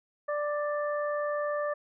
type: harmonic tone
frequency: 589 Hz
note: D5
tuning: 5 cents sharp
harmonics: 1 / 2 / 3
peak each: -29 / -35 / -39 dBFS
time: 0.28-1.74 s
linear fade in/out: 10 ms
effects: none